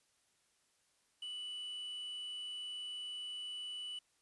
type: tone with quantisation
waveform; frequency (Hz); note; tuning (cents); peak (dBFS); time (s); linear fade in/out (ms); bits
triangle; 2967; F#7; +4; -40; 1.22-3.99; 5; 10
effects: white hiss -75 dBFS RMS until 4.21 s + resampled to 24000 Hz